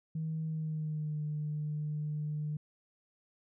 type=tone with pitch glide; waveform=sine; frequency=158.8 to 150.67 Hz; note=D#3 to D3; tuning=+36 to +45 cents; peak=-32 dBFS; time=0.15-2.57 s; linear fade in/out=5 ms; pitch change=-91 cents; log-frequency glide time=0.46-1.2 s; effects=tanh soft clip ceiling -28 dBFS